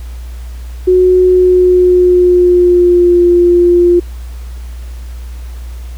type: tone with pitch glide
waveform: sine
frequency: 366.7 to 350.1 Hz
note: F#4 to F4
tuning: -15 to +4 cents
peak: -4 dBFS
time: 0.87-4 s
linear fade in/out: 10 ms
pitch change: -81 cents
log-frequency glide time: 1.26-3.23 s
effects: added 60 Hz sine -22 dBFS peak until 5.97 s + pink hiss -41 dBFS RMS until 5.97 s